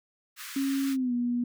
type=high-pass noise; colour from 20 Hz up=pink; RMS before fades=-41 dBFS; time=0.36-0.97 s; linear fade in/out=50 ms; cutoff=1200 Hz; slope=48 dB/octave
type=tone with pitch glide; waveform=sine; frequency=273.3 to 242.1 Hz; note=C#4 to B3; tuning=-24 to -34 cents; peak=-25 dBFS; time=0.56-1.44 s; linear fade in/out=5 ms; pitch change=-210 cents; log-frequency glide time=0.9-1.13 s
effects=none